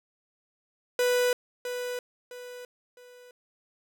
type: tone with echo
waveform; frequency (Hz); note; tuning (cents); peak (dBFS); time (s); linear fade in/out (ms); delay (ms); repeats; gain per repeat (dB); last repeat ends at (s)
45% pulse; 493.9; B4; 0; -22; 0.99-1.33; 2; 660; 3; -9; 3.31
effects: none